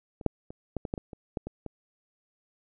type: clicks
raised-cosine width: 2 ms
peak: -28 / -9 / -28 / -17 / -20 / -16 / -22 / -28 / -17 / -23 / -23 dBFS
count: 11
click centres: 0.212 / 0.263 / 0.505 / 0.767 / 0.852 / 0.939 / 0.978 / 1.132 / 1.372 / 1.47 / 1.663 s
effects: none